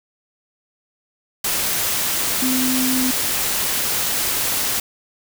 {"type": "tone in noise", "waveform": "sine", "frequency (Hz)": 256.8, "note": "C4", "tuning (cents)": -32, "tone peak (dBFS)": -19, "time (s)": [2.42, 3.11], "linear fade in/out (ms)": 5, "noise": "white", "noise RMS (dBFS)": -21, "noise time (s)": [1.44, 4.8], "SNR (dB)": -1, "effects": []}